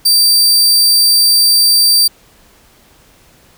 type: tone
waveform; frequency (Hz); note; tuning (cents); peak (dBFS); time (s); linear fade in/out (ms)
sawtooth; 4670; D8; -11; -4; 0.05-2.08; 10
effects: pink hiss -47 dBFS RMS until 3.57 s